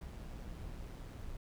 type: noise with amplitude modulation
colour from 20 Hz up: brown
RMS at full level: -44 dBFS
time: 0.01-1.37 s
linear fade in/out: 5 ms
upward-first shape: sine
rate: 124 Hz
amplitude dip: 40%
effects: none